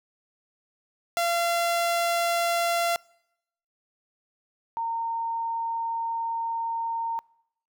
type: tone pair in turn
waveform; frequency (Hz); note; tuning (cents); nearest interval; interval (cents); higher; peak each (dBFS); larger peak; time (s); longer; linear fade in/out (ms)
sawtooth / sine; 685 / 917.3; F5 / A#5; -34 / -28; perfect fourth; 506; second; -19 / -26; first; 1.17-2.96 / 4.77-7.19; second; 0
effects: noise-tail reverb RT60 0.8 s tail -26 dB re dry